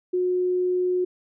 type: tone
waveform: sine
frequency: 362.9 Hz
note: F#4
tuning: 34 cents flat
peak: -20 dBFS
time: 0.13-1.05 s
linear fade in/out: 10 ms
effects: none